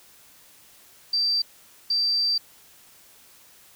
sine tone bursts at uneven times, 4678 Hz, D8, 8 cents flat, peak -20 dBFS, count 2, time 1.13-1.42 / 1.9-2.38 s, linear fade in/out 5 ms, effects white hiss -53 dBFS RMS until 3.75 s

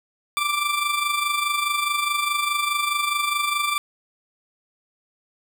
20% pulse tone with amplitude modulation, 1174.7 Hz, D6, in tune, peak -14 dBFS, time 0.37-3.78 s, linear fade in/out 0 ms, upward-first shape sine, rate 24.8 Hz, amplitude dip 55%, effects none

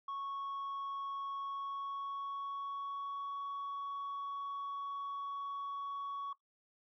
sine tone with pitch glide, 1106 to 1119.5 Hz, C#6 to C#6, -4 to +17 cents, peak -36 dBFS, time 0.08-6.33 s, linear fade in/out 5 ms, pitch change +21 cents, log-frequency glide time 1.4-3.37 s, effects noise-tail reverb RT60 0.1 s tail -17 dB re dry + tanh soft clip ceiling -37 dBFS

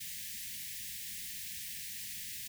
white band-stop noise, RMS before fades -43 dBFS, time 0-2.48 s, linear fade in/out 10 ms, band 230 to 1700 Hz, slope 96 dB/octave, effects none

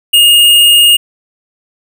sine tone with hard clipping, 2847 Hz, F7, 33 cents sharp, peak -4 dBFS, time 0.13-0.97 s, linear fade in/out 10 ms, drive 18 dB, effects none

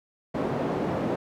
white band-pass noise, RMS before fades -28 dBFS, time 0.34-1.16 s, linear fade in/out 10 ms, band 140 to 490 Hz, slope 12 dB/octave, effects none

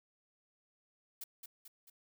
blue noise with echo, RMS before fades -44 dBFS, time 1.21-1.24 s, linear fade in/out 5 ms, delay 220 ms, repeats 3, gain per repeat -5 dB, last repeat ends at 1.9 s, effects none

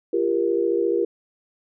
sine tone cluster, 343.5 / 397.8 / 472.4 Hz, F4 / G4 / A#4, -29 / +25 / +23 cents, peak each -23 dBFS, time 0.13-1.05 s, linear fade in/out 5 ms, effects none

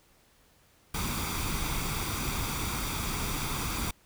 pink noise with comb filter, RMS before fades -32 dBFS, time 0.94-3.91 s, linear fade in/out 5 ms, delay 0.85 ms, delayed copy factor +0.55, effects pink hiss -63 dBFS RMS until 4.05 s

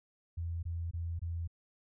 sine tone bursts, 84.3 Hz, E2, 39 cents sharp, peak -34 dBFS, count 4, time 0.37-1.476 s, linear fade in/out 10 ms, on 260 ms, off 22 ms, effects none

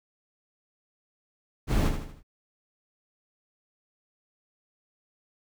brown noise with echo, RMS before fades -22 dBFS, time 1.67-1.92 s, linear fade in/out 50 ms, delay 78 ms, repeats 4, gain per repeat -7 dB, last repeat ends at 2.232 s, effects none

